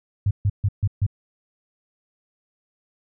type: tone bursts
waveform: sine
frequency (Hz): 100.5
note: G2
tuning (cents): +44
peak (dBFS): -16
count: 5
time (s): 0.26-1.065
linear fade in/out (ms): 5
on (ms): 49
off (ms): 140
effects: none